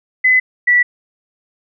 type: tone pair in turn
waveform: sine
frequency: 2019 / 1955.9 Hz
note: B6 / B6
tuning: +38 / -17 cents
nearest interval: minor second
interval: 55 cents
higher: first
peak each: -8 dBFS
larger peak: neither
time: 0.24-0.4 / 0.67-0.83 s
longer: neither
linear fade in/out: 10 ms
effects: none